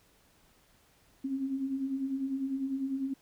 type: beating tone pair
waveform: sine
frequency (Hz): 260 / 270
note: C4 / C#4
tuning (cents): -11 / -45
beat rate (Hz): 10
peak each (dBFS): -39 / -31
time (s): 1.24-3.14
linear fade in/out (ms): 10
effects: pink hiss -65 dBFS RMS until 3.21 s